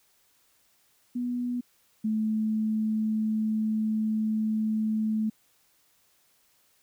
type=tone pair in turn; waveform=sine; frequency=244.7 / 217.4 Hz; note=B3 / A3; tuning=-16 / -21 cents; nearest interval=major second; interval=205 cents; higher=first; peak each=-27 / -24 dBFS; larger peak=second; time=1.15-1.61 / 2.04-5.3 s; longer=second; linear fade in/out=10 ms; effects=white hiss -66 dBFS RMS until 6.82 s

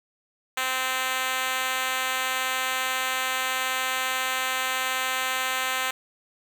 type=tone with high-pass filter; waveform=5% pulse; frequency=259.2 Hz; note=C4; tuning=16 cents flat; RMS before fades=-27 dBFS; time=0.57-5.91 s; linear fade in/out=5 ms; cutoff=730 Hz; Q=0.72; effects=none

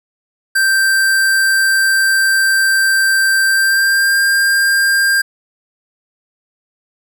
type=tone with pitch glide; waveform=square; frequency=1568 to 1596.3 Hz; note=G6 to G6; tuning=0 to +31 cents; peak=-11 dBFS; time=0.55-5.22 s; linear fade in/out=10 ms; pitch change=+31 cents; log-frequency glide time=3.47-4.2 s; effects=none

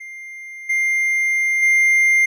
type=tone with level steps; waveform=triangle; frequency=2100 Hz; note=C7; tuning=6 cents sharp; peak=-30 / -14 / -10 dBFS; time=0-2.26 s; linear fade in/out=10 ms; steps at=0.69 / 1.62 s; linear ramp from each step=10 ms; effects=none

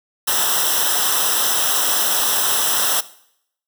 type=noise with comb filter; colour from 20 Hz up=white; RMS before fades=-18 dBFS; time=0.27-3.01 s; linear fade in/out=10 ms; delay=0.44 ms; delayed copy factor=-0.9; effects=noise-tail reverb RT60 0.7 s tail -18 dB re dry

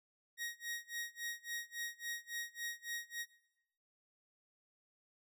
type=tone with tremolo; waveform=sawtooth; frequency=1883 Hz; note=A#6; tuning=17 cents sharp; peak=-35 dBFS; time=0.37-3.26 s; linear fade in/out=50 ms; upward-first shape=sine; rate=3.6 Hz; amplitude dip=100%; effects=noise-tail reverb RT60 0.9 s tail -21 dB re dry

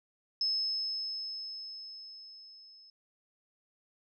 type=tone with level ramp; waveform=sine; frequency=5200 Hz; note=E8; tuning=24 cents flat; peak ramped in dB=-27 to -54 dBFS; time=0.41-2.9 s; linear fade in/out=2 ms; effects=none

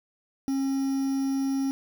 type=tone with quantisation; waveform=triangle; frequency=270.5 Hz; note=C#4; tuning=42 cents flat; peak=-22 dBFS; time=0.48-1.71 s; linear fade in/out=0 ms; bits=7; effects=none

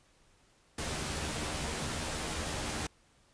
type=noise with comb filter; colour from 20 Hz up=pink; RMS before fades=-36 dBFS; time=0.78-2.87 s; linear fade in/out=5 ms; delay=13 ms; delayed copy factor=+0.55; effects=pink hiss -66 dBFS RMS until 3.33 s + resampled to 22050 Hz

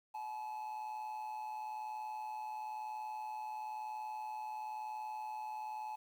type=tone with amplitude modulation; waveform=triangle; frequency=860 Hz; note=A5; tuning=40 cents flat; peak=-36 dBFS; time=0.14-5.96 s; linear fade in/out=10 ms; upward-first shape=sine; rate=121 Hz; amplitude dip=55%; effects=11-bit

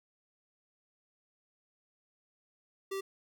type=tone; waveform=square; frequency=389 Hz; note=G4; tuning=13 cents flat; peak=-35 dBFS; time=2.91-3.01 s; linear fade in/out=10 ms; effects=none

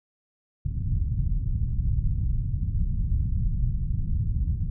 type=low-pass noise; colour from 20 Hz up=pink; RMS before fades=-25 dBFS; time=0.65-4.7 s; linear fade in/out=5 ms; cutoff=140 Hz; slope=24 dB/octave; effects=none

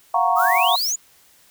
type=chord; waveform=sine; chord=Gb major seventh; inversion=third; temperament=equal; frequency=698.5 / 740 / 932.3 / 1108.7 Hz; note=F5 / Gb5 / Bb5 / Db6; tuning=0 / 0 / 0 / 0 cents; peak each=-21 dBFS; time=0.14-0.76 s; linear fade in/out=5 ms
type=noise; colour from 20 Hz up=violet; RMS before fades=-30 dBFS; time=0.35-0.95 s; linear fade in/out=50 ms
type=exponential sweep; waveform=sine; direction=up; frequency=1189 to 7150 Hz; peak=-20 dBFS; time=0.36-0.96 s; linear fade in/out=10 ms
effects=white hiss -54 dBFS RMS until 1.5 s

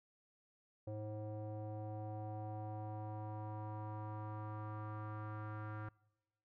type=tone with low-pass filter sweep; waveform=square; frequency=106.9 Hz; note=A2; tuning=49 cents flat; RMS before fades=-45 dBFS; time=0.87-5.89 s; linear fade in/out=5 ms; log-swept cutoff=570 to 1400 Hz; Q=3.9; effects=noise-tail reverb RT60 1.0 s tail -24 dB re dry

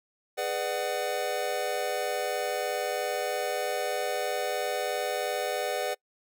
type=chord; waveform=square; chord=G# half-diminished seventh; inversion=none; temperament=just; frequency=415.3 / 498.4 / 598 / 747.5 Hz; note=G#4 / B4 / D5 / F#5; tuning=0 / +16 / +31 / +17 cents; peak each=-37 / -34 / -34 / -34 dBFS; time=0.37-5.95 s; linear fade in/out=20 ms; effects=noise-tail reverb RT60 0.1 s tail -25 dB re dry

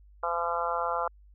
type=harmonic tone; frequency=170.5 Hz; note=F3; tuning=41 cents flat; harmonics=3 / 4 / 5 / 6 / 7 / 8; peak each=-34 / -34 / -34 / -34 / -34 / -34 dBFS; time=0.23-1.08 s; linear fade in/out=5 ms; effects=added 50 Hz sine -52 dBFS peak until 1.34 s

